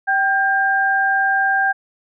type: tone pair together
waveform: sine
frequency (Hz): 776.3 / 1600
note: G5 / G6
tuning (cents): -17 / +35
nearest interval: octave + minor second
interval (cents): 1252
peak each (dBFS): -18 / -16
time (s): 0.07-1.73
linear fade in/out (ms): 20
effects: none